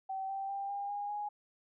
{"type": "tone with pitch steps", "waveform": "sine", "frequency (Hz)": [769, 780.6, 792.4, 804.4, 816.6, 829], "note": ["G5", "G5", "G5", "G5", "G#5", "G#5"], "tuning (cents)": [-33, -8, 18, 44, -29, -3], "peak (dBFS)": -35, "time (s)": [0.09, 1.29], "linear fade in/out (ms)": 10, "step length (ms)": 200, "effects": []}